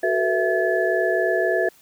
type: tone cluster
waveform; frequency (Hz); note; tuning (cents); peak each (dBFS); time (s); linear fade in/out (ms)
sine; 373 / 440.6 / 484.3 / 661 / 1720; F#4 / A4 / B4 / E5 / A6; +14 / +2 / -34 / +5 / -40; -23 / -28 / -27 / -22 / -25; 0.03-1.69; 5
effects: white hiss -54 dBFS RMS until 1.81 s